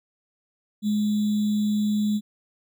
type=tone with sample-and-hold; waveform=sine; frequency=210 Hz; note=G#3; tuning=19 cents sharp; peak=-20 dBFS; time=0.82-2.21 s; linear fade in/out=50 ms; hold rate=3675 Hz; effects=none